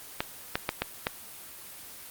clicks, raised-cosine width 0.3 ms, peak -10 dBFS, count 5, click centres 0.205 / 0.555 / 0.691 / 0.82 / 1.069 s, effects white hiss -45 dBFS RMS until 2.1 s + Opus 24 kbps

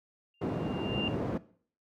sine tone with exponential growth, 2794 Hz, F7, in tune, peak -30 dBFS, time 0.34-1.08 s, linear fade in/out 2 ms, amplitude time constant 160 ms
white band-pass noise, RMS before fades -33 dBFS, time 0.41-1.38 s, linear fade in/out 10 ms, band 100 to 370 Hz, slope 12 dB/octave
effects noise-tail reverb RT60 0.5 s tail -18 dB re dry

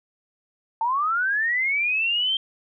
sine linear sweep, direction up, 880 to 3175 Hz, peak -20 dBFS, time 0.81-2.37 s, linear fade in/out 2 ms, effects none

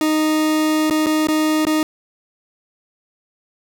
40% pulse tone with dropouts, 310 Hz, D#4, 6 cents flat, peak -14 dBFS, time 0.01-1.83 s, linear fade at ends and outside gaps 1 ms, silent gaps 0.899-0.908 / 1.061-1.067 / 1.271-1.285 / 1.652-1.668 s, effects none

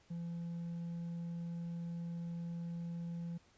sine tone with hard clipping, 170 Hz, F3, 46 cents flat, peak -40 dBFS, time 0.1-3.38 s, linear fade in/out 10 ms, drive 2 dB, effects pink hiss -68 dBFS RMS until 3.57 s + resampled to 16000 Hz

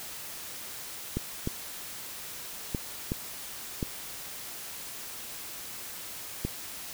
clicks, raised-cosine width 3 ms, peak -16 dBFS, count 6, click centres 1.17 / 1.474 / 2.748 / 3.119 / 3.828 / 6.45 s, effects white hiss -41 dBFS RMS until 6.93 s

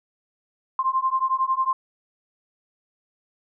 sine beating tone pair, 1046.5 / 1057.5 Hz, C6 / C6, 0 / +18 cents, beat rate 11 Hz, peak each -23 dBFS, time 0.79-1.73 s, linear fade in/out 2 ms, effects none

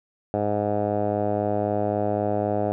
10% pulse tone with low-pass filter, 103.83 Hz, G#2, in tune, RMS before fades -24 dBFS, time 0.34-2.72 s, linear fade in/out 0 ms, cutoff 710 Hz, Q 3.4, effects none

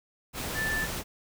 sine tone in noise, 1760 Hz, A6, in tune, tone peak -28 dBFS, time 0.54-0.88 s, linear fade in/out 50 ms, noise pink, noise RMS -34 dBFS, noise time 0.33-1.04 s, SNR +3 dB, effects none

